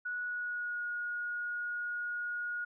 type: tone with pitch glide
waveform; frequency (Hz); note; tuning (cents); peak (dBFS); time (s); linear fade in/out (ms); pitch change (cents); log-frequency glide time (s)
sine; 1466 to 1442.5; F#6 to F#6; -16 to -44; -34; 0.05-2.65; 10; -28; 0.24-0.85
effects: none